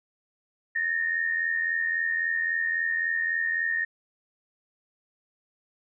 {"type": "tone pair together", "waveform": "sine", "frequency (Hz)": [1760, 1843.7], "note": ["A6", "A#6"], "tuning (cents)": [0, -20], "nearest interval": "minor second", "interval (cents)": 80, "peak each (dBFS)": [-31, -25], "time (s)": [0.75, 3.85], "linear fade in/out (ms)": 10, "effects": []}